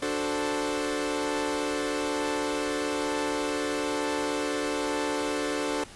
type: chord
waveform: sawtooth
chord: D dominant seventh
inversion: none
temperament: equal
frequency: 293.7 / 370 / 440 / 523.3 Hz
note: D4 / F#4 / A4 / C5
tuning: 0 / 0 / 0 / 0 cents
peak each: -27 / -32 / -28 / -30 dBFS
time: 0.02-5.84 s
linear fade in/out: 5 ms
effects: pink hiss -47 dBFS RMS until 5.95 s + resampled to 24000 Hz